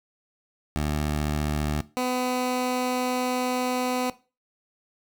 15% pulse tone pair in turn, 74.8 / 251.6 Hz, D2 / B3, +32 / +32 cents, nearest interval octave + major sixth, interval 2100 cents, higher second, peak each -18 dBFS, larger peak neither, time 0.76-1.81 / 1.97-4.1 s, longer second, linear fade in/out 0 ms, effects noise-tail reverb RT60 0.3 s tail -17 dB re dry

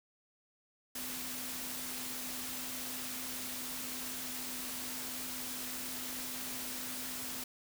sine tone in noise, 253.4 Hz, B3, 45 cents sharp, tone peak -49 dBFS, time 0.95-7.44 s, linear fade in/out 5 ms, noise white, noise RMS -41 dBFS, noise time 0.95-7.44 s, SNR -11 dB, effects none

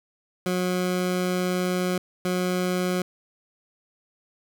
20% pulse tone bursts at uneven times, 181.5 Hz, F#3, 33 cents flat, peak -18 dBFS, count 2, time 0.46-1.98 / 2.25-3.02 s, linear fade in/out 2 ms, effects none

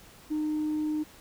sine tone, 305.6 Hz, D#4, 31 cents flat, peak -25 dBFS, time 0.3-1.04 s, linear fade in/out 20 ms, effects tanh soft clip ceiling -24 dBFS + pink hiss -53 dBFS RMS until 1.2 s

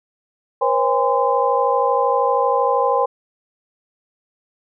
sine tone cluster, 486.2 / 539 / 812 / 1028 Hz, B4 / C#5 / G#5 / C6, -27 / -49 / -39 / -31 cents, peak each -20 dBFS, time 0.61-3.06 s, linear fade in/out 10 ms, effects none

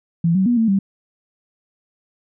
sine tone with pitch steps, 167.9 / 189.6 / 241.3 / 224.9 / 195.4 Hz, E3 / F#3 / B3 / A3 / G3, +32 / +43 / -40 / +38 / -5 cents, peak -13 dBFS, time 0.24-0.79 s, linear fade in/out 5 ms, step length 110 ms, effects none

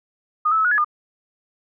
sine tone with pitch steps, 1232 / 1309 / 1296 / 1454 / 1696 / 1211 Hz, D#6 / E6 / E6 / F#6 / G#6 / D#6, -17 / -13 / -30 / -31 / +36 / -47 cents, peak -15 dBFS, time 0.45-0.846 s, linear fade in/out 10 ms, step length 66 ms, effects none

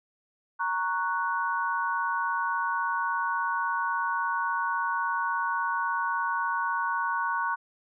sine chord, F# major, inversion first, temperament equal, 932.3 / 1108.7 / 1480 Hz, A#5 / C#6 / F#6, 0 / 0 / 0 cents, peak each -30 dBFS, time 0.59-7.56 s, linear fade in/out 20 ms, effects none

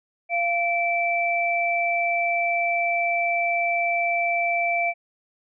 sine tone pair together, 690 / 2326 Hz, F5 / D7, -21 / -17 cents, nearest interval octave + major sixth, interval 2104 cents, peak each -23 dBFS, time 0.29-4.94 s, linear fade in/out 50 ms, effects none

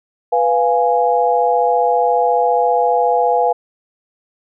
sine chord, F diminished, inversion second, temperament equal with one note detuned, 493.9 / 696 / 830.6 Hz, Cb5 / F5 / Ab5, 0 / -6 / 0 cents, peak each -16 dBFS, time 0.32-3.53 s, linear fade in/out 10 ms, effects none

